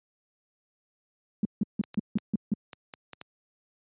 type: tone bursts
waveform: sine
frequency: 207.7 Hz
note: G#3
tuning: in tune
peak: -21 dBFS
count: 7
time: 1.43-2.537 s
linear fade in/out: 2 ms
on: 21 ms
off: 160 ms
type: clicks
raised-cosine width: 0.2 ms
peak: -23 dBFS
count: 7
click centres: 1.838 / 1.944 / 2.185 / 2.732 / 2.938 / 3.133 / 3.214 s
effects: high-pass 100 Hz 12 dB/octave + resampled to 8000 Hz